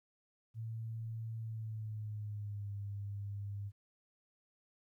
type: tone with pitch glide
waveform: sine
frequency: 112.7 to 100.99 Hz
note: A2 to G#2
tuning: +42 to -48 cents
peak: -39 dBFS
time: 0.54-3.72 s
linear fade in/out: 50 ms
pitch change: -190 cents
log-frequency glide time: 1.38-2.73 s
effects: 13-bit